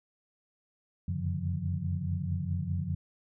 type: tone cluster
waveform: sine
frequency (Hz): 88 / 92.8 / 141.1 / 151.5 / 177.2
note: F2 / F#2 / C#3 / D#3 / F3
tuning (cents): +14 / +6 / +31 / -46 / +25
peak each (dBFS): -37 / -33 / -37 / -39 / -36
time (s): 1.08-2.95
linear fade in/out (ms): 5
effects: none